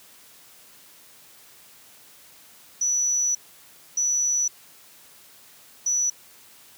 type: tone bursts at uneven times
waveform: sine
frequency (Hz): 5920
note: F#8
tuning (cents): 0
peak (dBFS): -20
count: 3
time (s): 2.81-3.35 / 3.97-4.48 / 5.86-6.1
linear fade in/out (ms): 5
effects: white hiss -51 dBFS RMS until 6.77 s + high-pass 80 Hz 12 dB/octave